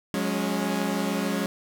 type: chord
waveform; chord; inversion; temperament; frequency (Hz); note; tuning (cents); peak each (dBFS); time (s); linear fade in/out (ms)
sawtooth; F# suspended second; none; equal with one note detuned; 181.09 / 207.7 / 277.2; F#3 / G#3 / C#4; -37 / 0 / 0; -26 / -24 / -26; 0.14-1.46; 0
effects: 9-bit